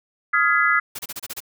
sine chord, F half-diminished seventh, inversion third, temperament just, 1257.2 / 1396.9 / 1676.3 / 2012 Hz, Eb6 / F6 / Ab6 / Cb7, +18 / 0 / +16 / +32 cents, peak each -21 dBFS, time 0.33-0.8 s, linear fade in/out 10 ms
white noise bursts, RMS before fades -31 dBFS, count 7, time 0.95-1.404 s, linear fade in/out 10 ms, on 40 ms, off 29 ms
effects none

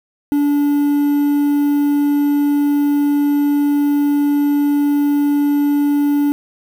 triangle tone with quantisation, 288.9 Hz, D4, 28 cents flat, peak -10 dBFS, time 0.32-6.32 s, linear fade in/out 0 ms, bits 6, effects none

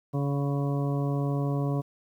harmonic tone with a mistuned harmonic, 141.4 Hz, C#3, 35 cents sharp, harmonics 1 / 2 / 3 / 4 / 5 / 7 / 8, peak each -26 / -32 / -36 / -38 / -40 / -43 / -44 dBFS, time 0.13-1.82 s, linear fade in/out 20 ms, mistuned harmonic 8, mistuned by -29 cents, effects 10-bit

